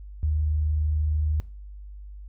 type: tone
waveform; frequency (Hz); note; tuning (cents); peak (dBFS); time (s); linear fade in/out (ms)
sine; 76.4; D#2; -31; -21; 0.23-1.4; 0
effects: noise-tail reverb RT60 0.4 s tail -20 dB re dry + added 50 Hz sine -38 dBFS peak until 2.28 s